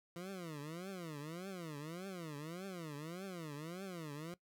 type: tone with vibrato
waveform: 20% pulse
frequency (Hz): 167.6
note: E3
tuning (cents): +29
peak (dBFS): -39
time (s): 0.16-4.34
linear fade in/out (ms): 2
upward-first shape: triangle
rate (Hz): 1.7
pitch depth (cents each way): 300
effects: noise-tail reverb RT60 0.1 s tail -19 dB re dry